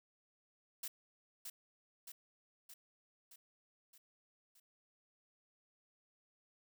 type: noise with echo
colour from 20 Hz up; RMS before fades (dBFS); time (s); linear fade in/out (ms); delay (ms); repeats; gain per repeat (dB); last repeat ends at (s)
blue; -43; 0.83-0.88; 5; 620; 6; -4; 4.6
effects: none